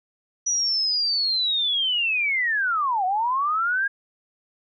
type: linear two-way sweep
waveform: sine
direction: down then up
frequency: 5900 to 720 to 1642 Hz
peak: -20 dBFS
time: 0.46-3.88 s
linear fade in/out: 10 ms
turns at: 3.05 s
effects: none